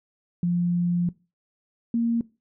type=tone pair in turn; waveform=sine; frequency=174.7 / 232.6 Hz; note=F3 / A#3; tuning=+1 / -4 cents; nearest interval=perfect fourth; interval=495 cents; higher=second; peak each=-20 dBFS; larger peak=neither; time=0.43-1.09 / 1.94-2.21 s; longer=first; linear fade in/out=2 ms; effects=noise-tail reverb RT60 0.3 s tail -21 dB re dry